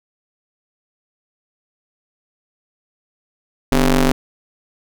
sawtooth ring-modulated tone, 138.5 Hz, C#3, 1 cent flat, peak -5 dBFS, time 3.72-4.12 s, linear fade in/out 2 ms, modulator 115 Hz, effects none

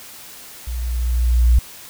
sine tone with level ramp, 59.9 Hz, A#1, 48 cents sharp, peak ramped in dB -23 to -8 dBFS, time 0.67-1.59 s, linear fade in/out 5 ms, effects white hiss -39 dBFS RMS until 1.89 s

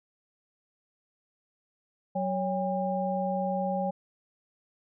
sine tone cluster, 187.2 / 558 / 803 Hz, F#3 / C#5 / G5, +20 / +11 / +41 cents, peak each -31 dBFS, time 2.15-3.91 s, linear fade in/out 10 ms, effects none

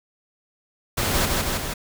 pink noise with echo, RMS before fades -23 dBFS, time 0.97-1.26 s, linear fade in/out 10 ms, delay 160 ms, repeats 3, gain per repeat -2 dB, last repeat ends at 1.74 s, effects none

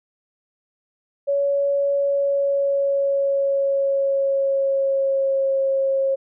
sine tone with pitch glide, 562 to 541 Hz, C#5 to C#5, +24 to -42 cents, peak -17 dBFS, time 1.27-6.16 s, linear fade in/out 20 ms, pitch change -66 cents, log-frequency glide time 1.93-5.6 s, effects none

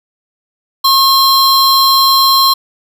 square tone pair together, 1082 / 4117 Hz, C#6 / C8, -42 / -29 cents, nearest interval octave + major seventh, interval 2313 cents, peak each -10 dBFS, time 0.84-2.54 s, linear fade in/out 10 ms, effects none

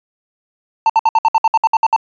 triangle tone bursts, 895 Hz, A5, 29 cents sharp, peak -6 dBFS, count 12, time 0.86-1.963 s, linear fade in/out 2 ms, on 36 ms, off 61 ms, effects resampled to 16000 Hz

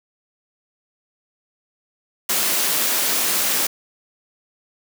white high-pass noise, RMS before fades -20 dBFS, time 2.29-3.67 s, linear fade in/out 5 ms, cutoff 170 Hz, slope 48 dB/octave, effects none

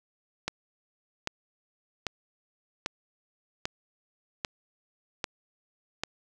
click train, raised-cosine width 0.2 ms, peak -12 dBFS, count 8, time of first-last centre 0.48-6.036 s, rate 1.26 Hz, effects none

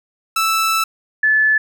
sawtooth / sine tone pair in turn, 1318.5 / 1733.8 Hz, E6 / A6, 0 / -26 cents, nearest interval perfect fourth, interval 474 cents, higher second, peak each -11 dBFS, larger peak neither, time 0.36-0.84 / 1.23-1.58 s, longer first, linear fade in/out 5 ms, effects none

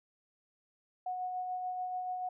sine tone with tremolo, 733 Hz, F#5, 16 cents flat, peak -33 dBFS, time 1.06-2.29 s, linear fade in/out 5 ms, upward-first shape sine, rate 6.9 Hz, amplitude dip 30%, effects none

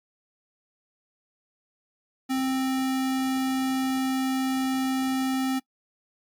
square tone, 262.9 Hz, C4, 8 cents sharp, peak -24 dBFS, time 2.29-5.6 s, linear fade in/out 20 ms, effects noise-tail reverb RT60 0.1 s tail -22 dB re dry + MP3 96 kbps

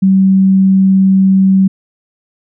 sine tone, 191.5 Hz, G3, 40 cents flat, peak -5 dBFS, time 0.02-1.68 s, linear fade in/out 10 ms, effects none

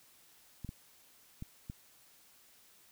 clicks, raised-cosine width 5 ms, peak -29 dBFS, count 4, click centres 0.647 / 0.691 / 1.424 / 1.699 s, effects white hiss -63 dBFS RMS until 2.91 s

